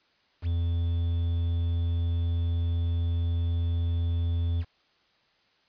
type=tone with quantisation; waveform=triangle; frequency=84.8 Hz; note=E2; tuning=50 cents sharp; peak=-22 dBFS; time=0.42-4.65 s; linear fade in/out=50 ms; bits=8; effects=white hiss -66 dBFS RMS until 5.68 s + resampled to 11025 Hz